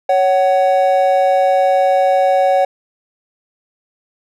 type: tone pair together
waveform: triangle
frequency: 556.2 / 750 Hz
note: C#5 / F#5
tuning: +6 / +23 cents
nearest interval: perfect fourth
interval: 517 cents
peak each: -11 dBFS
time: 0.09-2.65 s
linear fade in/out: 5 ms
effects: none